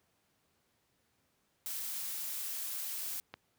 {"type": "noise", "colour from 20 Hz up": "blue", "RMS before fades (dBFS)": -39, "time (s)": [1.66, 3.2], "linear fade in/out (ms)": 0}
{"type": "click", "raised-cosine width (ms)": 0.3, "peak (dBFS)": -27, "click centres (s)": 3.34}
{"effects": ["pink hiss -75 dBFS RMS until 3.58 s", "high-pass 80 Hz 12 dB/octave"]}